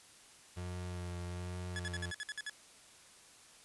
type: tone with vibrato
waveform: 35% pulse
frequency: 88.9 Hz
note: F2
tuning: 31 cents sharp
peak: -38 dBFS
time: 0.56-2.12 s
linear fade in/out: 20 ms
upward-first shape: sine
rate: 1.2 Hz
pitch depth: 20 cents each way
type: tone bursts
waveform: sawtooth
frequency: 1702 Hz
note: G#6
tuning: 42 cents sharp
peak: -35 dBFS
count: 9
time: 1.76-2.496 s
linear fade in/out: 0 ms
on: 32 ms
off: 56 ms
effects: white hiss -59 dBFS RMS until 3.64 s + resampled to 24000 Hz